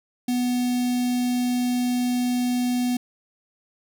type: tone with notch filter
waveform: square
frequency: 246.9 Hz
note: B3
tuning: in tune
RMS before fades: -23 dBFS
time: 0.28-2.97 s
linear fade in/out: 5 ms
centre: 1300 Hz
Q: 0.57
effects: none